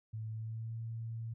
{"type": "tone with pitch glide", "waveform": "sine", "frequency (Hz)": [110, 113.75], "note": ["A2", "A#2"], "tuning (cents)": [0, -42], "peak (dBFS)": -38, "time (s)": [0.13, 1.34], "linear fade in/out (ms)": 10, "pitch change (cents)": 58, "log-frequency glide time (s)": [0.31, 0.76], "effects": []}